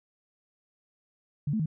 sine tone with pitch steps, 145.4 / 218.4 / 157 Hz, D3 / A3 / D#3, -17 / -13 / +16 cents, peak -25 dBFS, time 1.47-1.659 s, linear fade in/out 5 ms, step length 63 ms, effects none

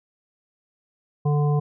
harmonic tone, 147 Hz, D3, 2 cents sharp, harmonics 1 / 3 / 5 / 7, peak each -18 / -28 / -32 / -35 dBFS, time 1.25-1.6 s, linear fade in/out 10 ms, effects none

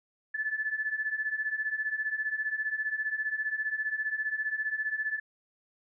sine beating tone pair, 1727 / 1742 Hz, A6 / A6, -33 / -18 cents, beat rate 15 Hz, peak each -34 / -31 dBFS, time 0.34-5.2 s, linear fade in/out 10 ms, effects none

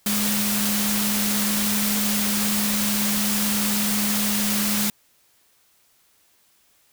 sine tone in noise, 207.7 Hz, G#3, in tune, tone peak -24 dBFS, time 0.06-4.9 s, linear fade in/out 2 ms, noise white, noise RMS -24 dBFS, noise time 0.06-4.9 s, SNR -3 dB, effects white hiss -61 dBFS RMS until 6.92 s

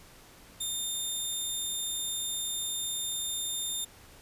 15% pulse tone, 3624 Hz, A#7, 50 cents flat, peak -24 dBFS, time 0.6-3.85 s, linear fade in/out 10 ms, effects pink hiss -54 dBFS RMS until 4.21 s + resampled to 32000 Hz

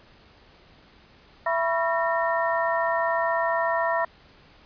sine tone cluster, 667 / 981 / 1101 / 1352 / 1835 Hz, E5 / B5 / C#6 / E6 / A#6, +20 / -12 / -12 / +43 / -28 cents, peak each -25 / -26 / -33 / -33 / -29 dBFS, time 1.46-4.05 s, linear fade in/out 5 ms, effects pink hiss -54 dBFS RMS until 4.65 s + resampled to 11025 Hz

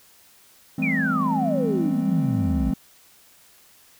triangle chord, A minor seventh, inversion second, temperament equal with one note detuned, 164.81 / 196 / 214.5 / 261.6 Hz, E3 / G3 / A3 / C4, 0 / 0 / -44 / 0 cents, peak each -26 / -27 / -26 / -23 dBFS, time 0.78-2.74 s, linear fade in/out 5 ms
sine exponential sweep, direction down, 2509 to 55 Hz, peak -23 dBFS, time 0.82-2.71 s, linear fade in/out 10 ms
effects white hiss -54 dBFS RMS until 3.99 s

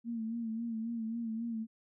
sine tone with vibrato, 227.9 Hz, A#3, 39 cents flat, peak -34 dBFS, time 0.04-1.67 s, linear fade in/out 50 ms, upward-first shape sine, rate 3.7 Hz, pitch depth 55 cents each way, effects none

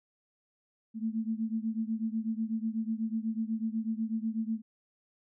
sine beating tone pair, 219.8 / 227.9 Hz, A3 / A#3, -2 / -39 cents, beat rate 8.1 Hz, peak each -32 / -34 dBFS, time 0.94-4.62 s, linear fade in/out 50 ms, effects none

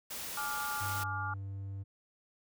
white noise, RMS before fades -41 dBFS, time 0.1-1.04 s, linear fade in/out 10 ms
sine chord, D diminished, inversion second, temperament just, 845.8 / 1174.7 / 1409.6 Hz, Ab5 / D6 / F6, +31 / 0 / +16 cents, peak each -40 / -40 / -38 dBFS, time 0.37-1.34 s, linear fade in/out 5 ms
triangle tone, 98 Hz, G2, in tune, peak -36 dBFS, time 0.8-1.84 s, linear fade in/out 20 ms
effects none

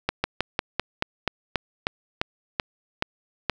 slowing click train, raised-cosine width 0.3 ms, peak -6 dBFS, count 13, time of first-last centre 0.09-3.497 s, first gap 150 ms, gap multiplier 1.11, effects none

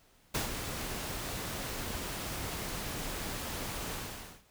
pink noise with ADSR envelope, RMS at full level -31 dBFS, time 0.34-4.43 s, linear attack 10 ms, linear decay 130 ms, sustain -7 dB, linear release 510 ms, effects pink hiss -65 dBFS RMS until 4.5 s

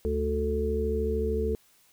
harmonic tone, 73.42 Hz, D2, in tune, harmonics 1 / 3 / 5 / 6, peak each -29 / -34 / -35 / -28 dBFS, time 0.05-1.55 s, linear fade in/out 0 ms, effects white hiss -62 dBFS RMS until 1.92 s

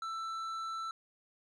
sine tone with tanh clipping, 1329 Hz, E6, 14 cents sharp, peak -38 dBFS, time 0.02-0.91 s, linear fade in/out 2 ms, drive 9 dB, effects none

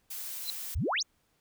blue noise, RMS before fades -39 dBFS, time 0.1-0.75 s, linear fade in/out 10 ms
sine tone with exponential growth, 4045 Hz, B7, 41 cents sharp, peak -27 dBFS, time 0.41-0.5 s, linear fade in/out 0 ms, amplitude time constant 18 ms
sine exponential sweep, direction up, 51.91 to 7080 Hz, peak -27 dBFS, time 0.75-1.03 s, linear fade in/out 10 ms
effects pink hiss -72 dBFS RMS until 1.4 s

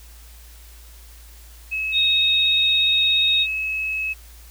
sine tone, 2578 Hz, E7, 39 cents flat, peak -22 dBFS, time 1.71-4.14 s, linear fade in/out 20 ms
sine tone with vibrato, 3739 Hz, A#7, 4 cents sharp, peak -16 dBFS, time 1.92-3.47 s, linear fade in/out 50 ms, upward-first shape sine, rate 17 Hz, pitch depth 13 cents each way
effects added 57 Hz sine -42 dBFS peak until 4.5 s + white hiss -49 dBFS RMS until 4.5 s

